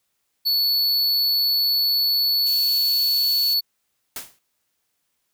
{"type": "tone", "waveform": "square", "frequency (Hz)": 4432, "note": "C#8", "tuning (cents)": -1, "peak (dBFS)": -18, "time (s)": [0.45, 3.61], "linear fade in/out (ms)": 20}
{"type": "high-pass noise", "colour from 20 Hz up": "white", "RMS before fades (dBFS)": -36, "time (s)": [2.46, 3.54], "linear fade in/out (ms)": 5, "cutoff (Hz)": 2500, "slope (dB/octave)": 96}
{"type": "noise with exponential decay", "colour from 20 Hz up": "white", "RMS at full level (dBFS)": -28, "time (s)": [4.16, 4.39], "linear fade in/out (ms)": 2, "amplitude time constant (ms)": 50}
{"effects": ["white hiss -73 dBFS RMS until 5.33 s"]}